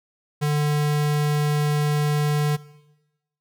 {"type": "tone", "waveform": "square", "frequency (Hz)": 148.4, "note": "D3", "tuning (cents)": 18, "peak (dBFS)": -20, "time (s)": [0.41, 2.57], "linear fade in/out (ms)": 20, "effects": ["noise-tail reverb RT60 1.0 s tail -19 dB re dry"]}